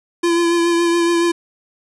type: tone with vibrato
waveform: square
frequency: 340.9 Hz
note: F4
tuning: 42 cents flat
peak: -14 dBFS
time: 0.23-1.32 s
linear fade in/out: 10 ms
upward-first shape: triangle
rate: 7.1 Hz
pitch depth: 26 cents each way
effects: resampled to 24000 Hz + 7-bit